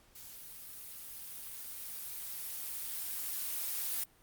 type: noise with level ramp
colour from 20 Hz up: blue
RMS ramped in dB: -50 to -35 dBFS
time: 0.15-4.04 s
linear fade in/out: 5 ms
effects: pink hiss -65 dBFS RMS until 4.22 s + Opus 48 kbps